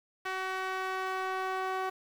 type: tone with band-pass filter sweep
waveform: sawtooth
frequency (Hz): 376.9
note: F#4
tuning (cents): +32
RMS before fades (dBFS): -34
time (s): 0.25-1.9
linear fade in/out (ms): 10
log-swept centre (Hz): 1600 to 1000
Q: 1.2
effects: 9-bit